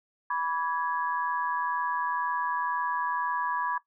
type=tone cluster; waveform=sine; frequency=984 / 1146 / 1664 Hz; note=B5 / D6 / G#6; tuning=-7 / -43 / +3 cents; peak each=-30 / -32 / -33 dBFS; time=0.3-3.78 s; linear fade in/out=5 ms; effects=noise-tail reverb RT60 0.1 s tail -17 dB re dry